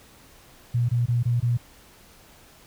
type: tone bursts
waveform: sine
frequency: 120 Hz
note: B2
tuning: 49 cents flat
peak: -19 dBFS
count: 5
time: 0.74-1.574 s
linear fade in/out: 10 ms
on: 150 ms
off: 21 ms
effects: pink hiss -52 dBFS RMS until 2.66 s